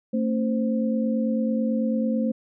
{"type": "tone cluster", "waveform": "sine", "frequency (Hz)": [226.1, 275.2, 522], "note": ["A3", "C#4", "C5"], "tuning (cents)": [47, -12, -4], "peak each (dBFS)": [-22, -30, -29], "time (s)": [0.13, 2.32], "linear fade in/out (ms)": 10, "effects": []}